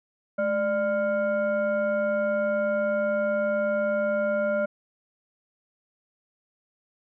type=tone with frequency modulation; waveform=sine; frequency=594 Hz; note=D5; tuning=20 cents sharp; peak=-22 dBFS; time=0.38-4.66 s; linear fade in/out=10 ms; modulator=807 Hz; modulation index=0.73; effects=none